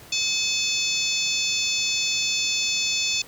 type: harmonic tone with a mistuned harmonic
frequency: 880 Hz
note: A5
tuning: in tune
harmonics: 3 / 4 / 5 / 6 / 7 / 8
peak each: -27 / -28 / -29 / -30 / -30 / -31 dBFS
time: 0.12-3.22 s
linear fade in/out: 5 ms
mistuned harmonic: 3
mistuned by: -54 cents
effects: pink hiss -46 dBFS RMS until 3.27 s + high-pass 60 Hz 12 dB/octave